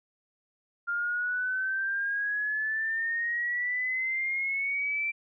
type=exponential sweep; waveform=sine; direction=up; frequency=1396.9 to 2349 Hz; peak=-27 dBFS; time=0.87-5.12 s; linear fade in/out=20 ms; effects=none